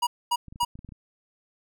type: tone bursts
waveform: square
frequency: 960 Hz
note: B5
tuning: 49 cents flat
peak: -22 dBFS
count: 3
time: 0.02-0.65 s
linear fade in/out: 10 ms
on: 50 ms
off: 240 ms
type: clicks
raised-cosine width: 5 ms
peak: -31 dBFS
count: 9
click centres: 0.483 / 0.525 / 0.559 / 0.632 / 0.755 / 0.791 / 0.847 / 0.89 / 0.922 s
effects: none